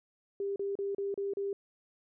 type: tone bursts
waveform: sine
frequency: 397.9 Hz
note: G4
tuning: 26 cents sharp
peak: -31 dBFS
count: 6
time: 0.4-1.53 s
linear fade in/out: 2 ms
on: 160 ms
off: 34 ms
effects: none